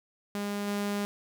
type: tone with level steps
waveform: sawtooth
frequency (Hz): 203.7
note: G#3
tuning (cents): -33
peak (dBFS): -27 / -25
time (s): 0.35-1.05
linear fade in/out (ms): 0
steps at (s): 0.67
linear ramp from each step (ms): 10
effects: none